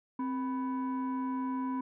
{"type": "tone pair together", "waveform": "sine", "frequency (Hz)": [262, 989], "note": ["C4", "B5"], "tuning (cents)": [2, 2], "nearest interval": "octave + major seventh", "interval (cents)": 2300, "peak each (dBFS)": [-30, -35], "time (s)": [0.19, 1.81], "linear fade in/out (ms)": 5, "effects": ["tanh soft clip ceiling -28 dBFS"]}